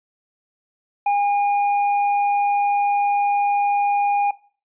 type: tone with hard clipping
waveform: triangle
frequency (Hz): 813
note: G#5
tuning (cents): -37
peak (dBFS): -17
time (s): 1.06-4.31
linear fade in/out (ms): 5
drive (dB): 8
effects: noise-tail reverb RT60 0.4 s tail -19 dB re dry + resampled to 8000 Hz